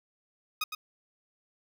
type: tone with echo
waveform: 15% pulse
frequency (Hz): 1250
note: D#6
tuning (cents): +8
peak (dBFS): -22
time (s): 0.61-0.64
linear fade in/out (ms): 5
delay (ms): 110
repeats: 1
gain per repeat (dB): -7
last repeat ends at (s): 0.75
effects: none